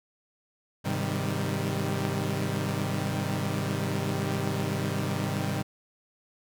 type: chord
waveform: sawtooth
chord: Ab major seventh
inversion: none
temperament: equal with one note detuned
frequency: 101.92 / 130.81 / 155.56 / 196 Hz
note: Ab2 / C3 / Eb3 / G3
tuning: -32 / 0 / 0 / 0 cents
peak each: -29 dBFS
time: 0.84-5.63 s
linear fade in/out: 20 ms
effects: none